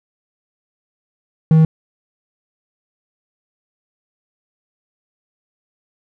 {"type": "tone", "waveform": "triangle", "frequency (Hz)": 159.1, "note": "D#3", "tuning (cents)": 39, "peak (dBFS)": -5, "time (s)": [1.51, 1.65], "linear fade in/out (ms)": 2, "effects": []}